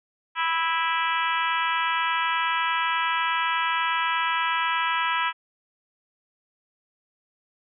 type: harmonic tone with a mistuned harmonic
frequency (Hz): 328.3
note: E4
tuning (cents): -7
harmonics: 3 / 4 / 5 / 6 / 7 / 8 / 9 / 10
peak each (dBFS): -26 / -28 / -30 / -32 / -33 / -34 / -35 / -36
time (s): 0.35-5.33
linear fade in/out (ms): 50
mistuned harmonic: 7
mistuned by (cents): +43
effects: none